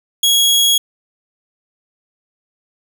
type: tone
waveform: sawtooth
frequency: 3319 Hz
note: G#7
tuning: 2 cents flat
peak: -7 dBFS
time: 0.23-0.78 s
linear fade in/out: 5 ms
effects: none